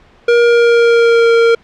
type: tone with pitch glide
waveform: square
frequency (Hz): 473.7 to 462.6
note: A#4 to A#4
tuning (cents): +28 to -13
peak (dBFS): -7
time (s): 0.28-1.55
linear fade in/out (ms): 5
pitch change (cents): -41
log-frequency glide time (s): 0.4-1.32
effects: pink hiss -46 dBFS RMS until 1.63 s + low-pass 3000 Hz 12 dB/octave